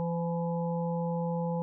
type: harmonic tone with a mistuned harmonic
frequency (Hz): 169.6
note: E3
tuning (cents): +50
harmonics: 1 / 3 / 5 / 6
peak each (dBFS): -30 / -34 / -38 / -46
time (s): 0-1.62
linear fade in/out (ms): 0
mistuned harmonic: 6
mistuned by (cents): -48
effects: none